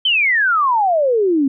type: exponential sweep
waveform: sine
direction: down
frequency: 3153 to 261.6 Hz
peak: -12 dBFS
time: 0.05-1.48 s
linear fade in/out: 5 ms
effects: none